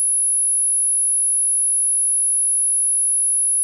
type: tone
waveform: sine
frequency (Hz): 10548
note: E9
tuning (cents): 0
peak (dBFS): -15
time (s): 0-3.63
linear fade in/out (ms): 0
effects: none

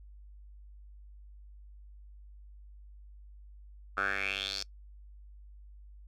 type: tone with band-pass filter sweep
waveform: 10% pulse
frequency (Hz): 98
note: G2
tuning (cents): 0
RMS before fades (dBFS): -34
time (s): 3.97-4.63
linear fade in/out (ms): 5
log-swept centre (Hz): 1300 to 5100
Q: 5.3
effects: noise-tail reverb RT60 0.1 s tail -22 dB re dry + added 50 Hz sine -49 dBFS peak until 6.07 s

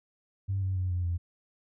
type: tone with pitch steps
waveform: sine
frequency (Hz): 97.5 / 94.61 / 91.82 / 89.1 / 86.46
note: G2 / F#2 / F#2 / F2 / F2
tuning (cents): -9 / +39 / -13 / +35 / -17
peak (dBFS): -26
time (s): 0.48-1.18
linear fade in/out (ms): 20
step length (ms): 140
effects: tanh soft clip ceiling -22 dBFS

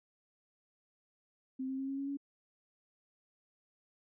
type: tone with pitch steps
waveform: sine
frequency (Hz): 261.6 / 265.3 / 269 / 272.7 / 276.5 / 280.4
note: C4 / C4 / C4 / C#4 / C#4 / C#4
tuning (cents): 0 / +24 / +48 / -28 / -4 / +20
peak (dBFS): -35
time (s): 1.59-2.172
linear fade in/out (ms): 10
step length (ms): 97
effects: none

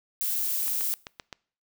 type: noise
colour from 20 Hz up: violet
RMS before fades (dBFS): -28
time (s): 0.21-0.94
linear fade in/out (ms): 0
type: click train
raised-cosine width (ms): 0.2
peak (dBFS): -20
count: 6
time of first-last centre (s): 0.68-1.328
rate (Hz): 7.72
effects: noise-tail reverb RT60 0.5 s tail -24 dB re dry

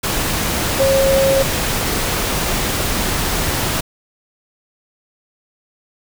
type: tone in noise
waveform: sine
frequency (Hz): 541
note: C#5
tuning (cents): -42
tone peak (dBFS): -12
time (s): 0.79-1.43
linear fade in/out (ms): 10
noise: pink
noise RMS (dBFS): -19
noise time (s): 0.03-3.81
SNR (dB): +4
effects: none

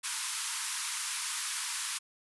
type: band-pass noise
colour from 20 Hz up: white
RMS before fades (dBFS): -36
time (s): 0.03-1.99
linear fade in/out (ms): 20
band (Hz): 900 to 11000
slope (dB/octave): 96
effects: none

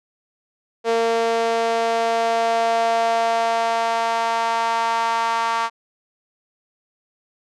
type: tone with high-pass filter sweep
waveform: sawtooth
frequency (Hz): 229.1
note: A#3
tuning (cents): -30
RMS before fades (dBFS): -20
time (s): 0.84-5.7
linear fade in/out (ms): 50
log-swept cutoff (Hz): 510 to 1000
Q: 4
effects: low-pass 6000 Hz 12 dB/octave

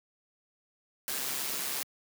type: noise with amplitude modulation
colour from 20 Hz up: white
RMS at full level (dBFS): -32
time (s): 1.08-1.83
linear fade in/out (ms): 0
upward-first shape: sine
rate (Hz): 137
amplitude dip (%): 45
effects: high-pass 150 Hz 12 dB/octave

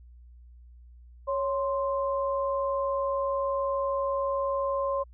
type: tone pair together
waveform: sine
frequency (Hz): 554 / 1046.5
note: C#5 / C6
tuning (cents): -1 / 0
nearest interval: major seventh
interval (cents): 1101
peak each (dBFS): -27 / -30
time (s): 1.27-5.04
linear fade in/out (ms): 20
effects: added 60 Hz sine -48 dBFS peak until 5.13 s

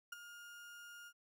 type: tone with ADSR envelope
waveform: 35% pulse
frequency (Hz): 1418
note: F6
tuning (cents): +26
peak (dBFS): -39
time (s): 0.12-1.13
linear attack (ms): 7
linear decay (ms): 14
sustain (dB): -11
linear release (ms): 59
effects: none

